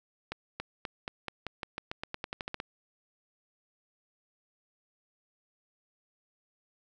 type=accelerating click train; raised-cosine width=0.3 ms; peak=-19 dBFS; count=17; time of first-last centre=0.32-2.601 s; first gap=280 ms; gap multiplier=0.9; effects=none